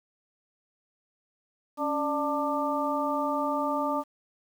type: harmonic tone with a mistuned harmonic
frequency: 296.5 Hz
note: D4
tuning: 17 cents sharp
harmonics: 1 / 2 / 3 / 4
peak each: -31 / -31 / -31 / -31 dBFS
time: 1.77-4.04 s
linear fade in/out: 50 ms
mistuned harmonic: 1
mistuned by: -97 cents
effects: 9-bit